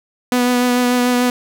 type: tone with vibrato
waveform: sawtooth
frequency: 246.7 Hz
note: B3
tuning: 2 cents flat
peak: -9 dBFS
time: 0.32-1.3 s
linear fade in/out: 2 ms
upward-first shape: triangle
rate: 6.8 Hz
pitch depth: 19 cents each way
effects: none